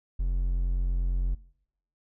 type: tone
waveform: triangle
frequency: 44.36 Hz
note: F1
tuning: 28 cents sharp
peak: -22 dBFS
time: 0.19-1.35 s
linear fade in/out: 10 ms
effects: noise-tail reverb RT60 0.7 s tail -21 dB re dry